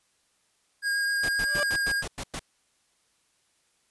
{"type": "tone with vibrato", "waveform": "square", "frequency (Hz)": 1626, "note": "G#6", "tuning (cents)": -37, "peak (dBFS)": -25, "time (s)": [0.82, 2.04], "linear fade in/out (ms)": 50, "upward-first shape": "triangle", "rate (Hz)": 7.7, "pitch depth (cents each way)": 11}
{"type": "noise bursts", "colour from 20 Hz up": "pink", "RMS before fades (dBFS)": -34, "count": 8, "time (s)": [1.23, 2.394], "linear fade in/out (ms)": 5, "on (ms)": 58, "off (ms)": 100}
{"type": "tone with exponential growth", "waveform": "30% pulse", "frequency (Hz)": 587.3, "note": "D5", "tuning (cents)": 0, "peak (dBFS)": -22, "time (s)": [1.4, 1.63], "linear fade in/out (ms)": 0, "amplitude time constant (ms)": 50}
{"effects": ["white hiss -69 dBFS RMS until 3.9 s", "resampled to 24000 Hz"]}